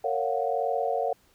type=chord; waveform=sine; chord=Gb major seventh; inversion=first; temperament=equal with one note detuned; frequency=459.5 / 554.4 / 698.5 / 740 Hz; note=Bb4 / Db5 / F5 / Gb5; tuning=-25 / 0 / 0 / 0 cents; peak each=-30 dBFS; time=0.04-1.13 s; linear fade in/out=5 ms; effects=pink hiss -63 dBFS RMS until 1.34 s